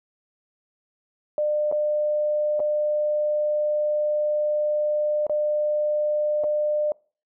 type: tone with dropouts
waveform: sine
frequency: 600 Hz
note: D5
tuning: 37 cents sharp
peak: -20 dBFS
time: 1.38-6.92 s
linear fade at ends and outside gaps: 1 ms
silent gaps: 1.715-1.724 / 2.595-2.601 / 5.267-5.296 / 6.437-6.441 s
effects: noise-tail reverb RT60 0.4 s tail -25 dB re dry